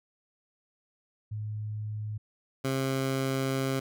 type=tone pair in turn; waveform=sine / 15% pulse; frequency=106.6 / 133.8 Hz; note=G#2 / C3; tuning=+46 / +39 cents; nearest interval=major third; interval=393 cents; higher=second; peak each=-32 / -21 dBFS; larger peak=second; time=1.31-2.18 / 2.64-3.8 s; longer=second; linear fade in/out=10 ms; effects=none